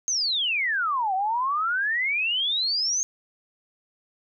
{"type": "exponential two-way sweep", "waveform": "sine", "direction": "down then up", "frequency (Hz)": [6500, 738, 6500], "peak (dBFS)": -22, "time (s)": [0.08, 3.03], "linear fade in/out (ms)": 0, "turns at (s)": 1.14, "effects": []}